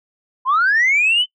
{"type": "linear sweep", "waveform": "sine", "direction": "up", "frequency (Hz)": [987.8, 3069], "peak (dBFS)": -11, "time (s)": [0.45, 1.26], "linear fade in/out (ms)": 50, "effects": ["noise-tail reverb RT60 0.1 s tail -22 dB re dry", "tanh soft clip ceiling -9 dBFS"]}